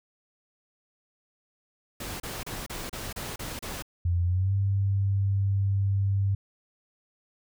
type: noise bursts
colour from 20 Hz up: pink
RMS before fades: -36 dBFS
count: 8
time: 2-3.824 s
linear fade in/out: 5 ms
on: 200 ms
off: 32 ms
type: tone with pitch glide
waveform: sine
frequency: 87.31 to 98.57 Hz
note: F2 to G2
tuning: 0 to +10 cents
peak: -22 dBFS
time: 4.05-6.35 s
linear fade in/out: 5 ms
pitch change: +210 cents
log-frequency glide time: 4.24-4.53 s
effects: none